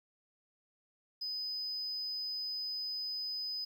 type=tone; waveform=triangle; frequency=5010 Hz; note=D#8; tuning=11 cents sharp; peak=-33 dBFS; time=1.21-3.65 s; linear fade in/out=10 ms; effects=tanh soft clip ceiling -33 dBFS + 11-bit